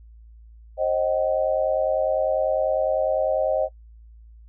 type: tone cluster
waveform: sine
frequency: 532 / 622 / 761 Hz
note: C5 / D#5 / F#5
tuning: +29 / -1 / +48 cents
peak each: -23 / -22 / -29 dBFS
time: 0.77-3.69 s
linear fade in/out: 50 ms
effects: noise-tail reverb RT60 0.1 s tail -22 dB re dry + added 56 Hz sine -44 dBFS peak until 4.48 s